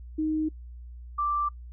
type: tone pair in turn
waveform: sine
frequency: 311.1 / 1174.6 Hz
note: D#4 / D6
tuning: 0 / 0 cents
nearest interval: octave + major seventh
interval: 2300 cents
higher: second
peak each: -24 dBFS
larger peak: neither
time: 0.18-0.49 / 1.18-1.49 s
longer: neither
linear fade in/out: 10 ms
effects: noise-tail reverb RT60 0.1 s tail -25 dB re dry + added 60 Hz sine -40 dBFS peak until 1.72 s